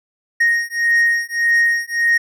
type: beating tone pair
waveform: triangle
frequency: 1865 / 1866.7 Hz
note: A#6 / A#6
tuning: 0 / +2 cents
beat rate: 1.7 Hz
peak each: -15 dBFS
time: 0.4-2.18 s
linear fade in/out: 10 ms
effects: none